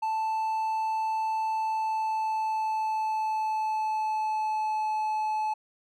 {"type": "tone with pitch glide", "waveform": "triangle", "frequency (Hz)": [880, 862.4], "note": ["A5", "A5"], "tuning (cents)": [0, -35], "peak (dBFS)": -24, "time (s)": [0.02, 5.54], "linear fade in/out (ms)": 10, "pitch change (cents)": -35, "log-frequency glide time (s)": [1.52, 4.91], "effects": []}